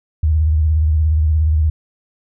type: tone with vibrato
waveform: sine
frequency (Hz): 77.78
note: D#2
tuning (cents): 0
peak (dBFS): -11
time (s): 0.23-1.7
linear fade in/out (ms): 5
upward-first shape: sine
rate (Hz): 17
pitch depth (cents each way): 86
effects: none